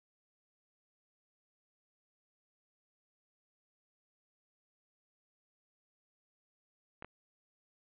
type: clicks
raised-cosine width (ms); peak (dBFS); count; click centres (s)
0.5; -30; 2; 7.024 / 7.046
effects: resampled to 8000 Hz